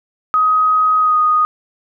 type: tone with pitch glide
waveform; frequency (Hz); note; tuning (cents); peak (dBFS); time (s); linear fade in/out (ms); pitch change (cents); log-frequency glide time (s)
sine; 1259 to 1240.2; D#6 to D#6; +20 to -6; -10; 0.34-1.45; 0; -26; 0.99-1.17
effects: none